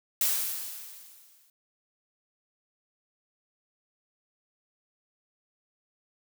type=noise with exponential decay; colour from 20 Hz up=blue; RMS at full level=-24 dBFS; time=0.21-1.5 s; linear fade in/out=2 ms; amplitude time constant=280 ms; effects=none